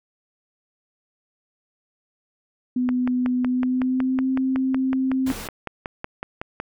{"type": "tone with pitch glide", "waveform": "sine", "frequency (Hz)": [250, 262.4], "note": ["B3", "C4"], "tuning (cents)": [21, 5], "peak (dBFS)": -19, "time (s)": [2.76, 5.32], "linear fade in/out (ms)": 5, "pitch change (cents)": 84, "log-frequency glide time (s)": [3.42, 4.29]}
{"type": "click train", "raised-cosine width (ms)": 0.5, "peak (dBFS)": -14, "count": 21, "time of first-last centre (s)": [2.89, 6.601], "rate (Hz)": 5.39}
{"type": "noise", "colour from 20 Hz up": "pink", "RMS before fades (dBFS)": -34, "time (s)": [5.26, 5.48], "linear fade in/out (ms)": 10}
{"effects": []}